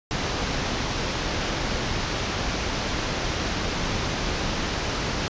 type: low-pass noise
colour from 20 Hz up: pink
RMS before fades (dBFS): -27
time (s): 0.11-5.28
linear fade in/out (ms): 0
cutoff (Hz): 6400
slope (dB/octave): 48
effects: resampled to 16000 Hz